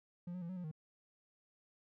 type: tone with pitch steps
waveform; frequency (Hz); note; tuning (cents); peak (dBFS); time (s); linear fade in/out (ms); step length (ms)
triangle; 175.3 / 181.9 / 169.5 / 186.1 / 178.2 / 155.5; F3 / F#3 / E3 / F#3 / F3 / D#3; +7 / -29 / +49 / +10 / +35 / -1; -39; 0.27-0.714; 5; 74
effects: none